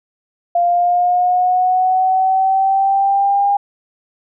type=linear sweep; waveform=sine; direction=up; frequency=694 to 808 Hz; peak=-11 dBFS; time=0.55-3.57 s; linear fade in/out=5 ms; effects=none